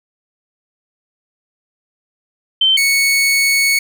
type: tone pair in turn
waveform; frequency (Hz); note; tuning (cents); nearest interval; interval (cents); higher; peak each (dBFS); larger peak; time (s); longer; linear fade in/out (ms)
sine / sawtooth; 3100 / 2215; G7 / C#7; -20 / -2; tritone; 582; first; -9 / -8; second; 2.61-2.77 / 2.77-3.79; second; 5
effects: none